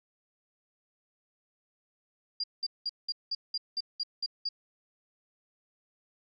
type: tone bursts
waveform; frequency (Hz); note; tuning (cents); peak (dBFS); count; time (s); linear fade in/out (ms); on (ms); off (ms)
sine; 4800; D8; +37; -29; 10; 2.4-4.49; 5; 38; 190
effects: none